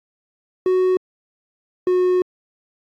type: tone pair in turn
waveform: triangle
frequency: 370 / 364.3 Hz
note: F#4 / F#4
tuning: 0 / -27 cents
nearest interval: unison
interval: 27 cents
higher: first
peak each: -12 dBFS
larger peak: neither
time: 0.66-0.97 / 1.87-2.22 s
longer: second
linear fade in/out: 2 ms
effects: AAC 64 kbps